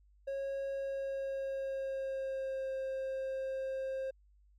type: tone with pitch glide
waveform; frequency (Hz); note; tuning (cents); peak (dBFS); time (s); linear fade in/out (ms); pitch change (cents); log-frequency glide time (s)
triangle; 547 to 531.1; C#5 to C5; -23 to +26; -33; 0.27-4.11; 10; -51; 0.71-2.72
effects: added 50 Hz sine -62 dBFS peak until 4.58 s